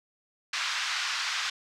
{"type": "band-pass noise", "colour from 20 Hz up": "pink", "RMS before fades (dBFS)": -31, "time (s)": [0.53, 1.5], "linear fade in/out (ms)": 5, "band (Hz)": [1200, 5900], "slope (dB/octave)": 24, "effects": []}